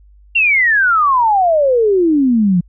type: exponential sweep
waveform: sine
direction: down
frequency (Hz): 2794 to 169.1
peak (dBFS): -9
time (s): 0.35-2.61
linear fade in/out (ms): 10
effects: added 50 Hz sine -42 dBFS peak until 2.68 s